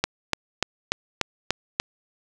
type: click train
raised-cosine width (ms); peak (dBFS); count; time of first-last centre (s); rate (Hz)
0.2; -3; 7; 0.04-1.8; 3.41
effects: none